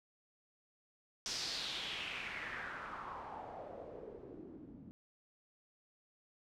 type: noise with low-pass filter sweep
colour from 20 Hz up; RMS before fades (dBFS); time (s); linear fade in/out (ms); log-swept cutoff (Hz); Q
white; -45; 1.26-4.91; 0; 5600 to 220; 3.6
effects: none